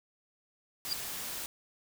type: tone with exponential growth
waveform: sine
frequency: 4779 Hz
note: D8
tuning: 29 cents sharp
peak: -25 dBFS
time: 0.85-0.93 s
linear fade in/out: 1 ms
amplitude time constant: 17 ms
type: noise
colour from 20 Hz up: white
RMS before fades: -39 dBFS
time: 0.85-1.46 s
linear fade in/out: 0 ms
effects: none